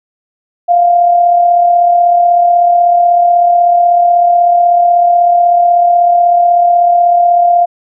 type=tone with amplitude modulation; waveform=sine; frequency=698.5 Hz; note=F5; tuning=in tune; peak=-3 dBFS; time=0.68-7.66 s; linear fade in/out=20 ms; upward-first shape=sine; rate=36.2 Hz; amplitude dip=40%; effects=none